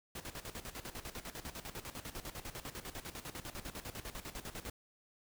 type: noise with tremolo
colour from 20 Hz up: pink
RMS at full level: -44 dBFS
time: 0.15-4.7 s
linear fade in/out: 5 ms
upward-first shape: square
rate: 10 Hz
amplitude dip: 75%
effects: none